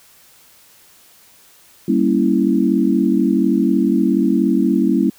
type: chord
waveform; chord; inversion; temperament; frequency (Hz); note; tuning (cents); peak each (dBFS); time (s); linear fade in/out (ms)
sine; G diminished seventh; none; equal; 196 / 233.1 / 277.2 / 329.6; G3 / Bb3 / Db4 / Fb4; 0 / 0 / 0 / 0; -18; 1.88-5.1; 5
effects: white hiss -49 dBFS RMS until 5.18 s